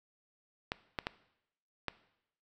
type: clicks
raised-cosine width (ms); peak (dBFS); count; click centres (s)
0.3; -17; 4; 0.719 / 0.988 / 1.069 / 1.883
effects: noise-tail reverb RT60 0.8 s tail -18 dB re dry